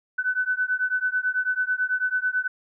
sine beating tone pair, 1500 / 1509.1 Hz, F#6 / F#6, +23 / +34 cents, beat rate 9.1 Hz, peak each -25 dBFS, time 0.18-2.48 s, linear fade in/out 10 ms, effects none

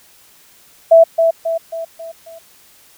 sine tone with echo, 659.3 Hz, E5, in tune, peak -3 dBFS, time 0.91-1.04 s, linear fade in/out 10 ms, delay 270 ms, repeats 5, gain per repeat -6 dB, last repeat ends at 2.39 s, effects white hiss -48 dBFS RMS until 2.97 s

